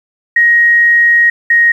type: tone pair in turn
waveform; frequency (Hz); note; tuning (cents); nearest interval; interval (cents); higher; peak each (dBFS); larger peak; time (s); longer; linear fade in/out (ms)
sine; 1882 / 1874.5; A#6 / A#6; +16 / +9; unison; 7; first; -5; neither; 0.36-1.3 / 1.5-1.72; first; 5
effects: 7-bit